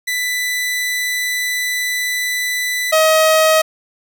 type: tone pair in turn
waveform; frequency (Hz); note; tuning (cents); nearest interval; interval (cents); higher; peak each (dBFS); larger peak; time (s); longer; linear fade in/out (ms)
sawtooth; 1989 / 632.7; B6 / D#5; +12 / +29; octave + minor sixth; 1983; first; -14 / -6; second; 0.07-2.92 / 2.92-3.62; first; 10
effects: none